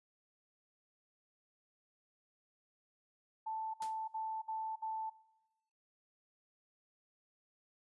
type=tone bursts; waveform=sine; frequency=881 Hz; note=A5; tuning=2 cents sharp; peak=-37 dBFS; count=5; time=3.46-5.1 s; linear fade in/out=10 ms; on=280 ms; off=60 ms
type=noise with exponential decay; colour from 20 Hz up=white; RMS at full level=-45 dBFS; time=3.82-3.98 s; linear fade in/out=1 ms; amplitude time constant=33 ms
effects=noise-tail reverb RT60 1.0 s tail -23 dB re dry + resampled to 24000 Hz